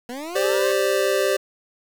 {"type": "linear sweep", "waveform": "20% pulse", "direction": "up", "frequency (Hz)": [233.1, 554.4], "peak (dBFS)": -25, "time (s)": [0.09, 0.72], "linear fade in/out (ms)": 2}
{"type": "chord", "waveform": "square", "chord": "G suspended fourth", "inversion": "none", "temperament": "just", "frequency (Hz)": [392, 522.7, 588], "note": ["G4", "C5", "D5"], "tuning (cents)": [0, -2, 2], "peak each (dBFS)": [-23, -24, -24], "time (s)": [0.35, 1.37], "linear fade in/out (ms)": 10}
{"effects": ["7-bit"]}